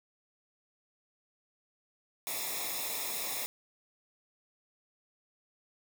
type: noise with comb filter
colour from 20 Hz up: white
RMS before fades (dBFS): -36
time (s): 2.27-3.46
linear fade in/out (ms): 0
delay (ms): 0.66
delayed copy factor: -0.8
effects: none